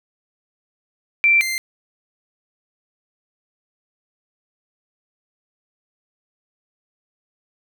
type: tone pair in turn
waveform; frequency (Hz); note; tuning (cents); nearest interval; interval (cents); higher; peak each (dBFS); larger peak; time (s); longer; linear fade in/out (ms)
sine / sawtooth; 2349 / 2088; D7 / C7; 0 / -4; major second; 204; first; -11 / -18; first; 1.24-1.41 / 1.41-1.58; neither; 0
effects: none